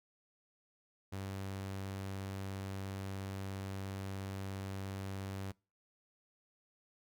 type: tone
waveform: sawtooth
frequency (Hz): 97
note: G2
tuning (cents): -18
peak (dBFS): -36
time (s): 1.12-5.52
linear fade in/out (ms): 10
effects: noise-tail reverb RT60 0.3 s tail -24 dB re dry